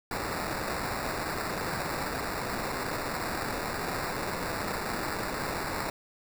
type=noise with sample-and-hold; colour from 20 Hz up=white; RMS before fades=-33 dBFS; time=0.11-5.9 s; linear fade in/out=2 ms; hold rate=3150 Hz; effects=none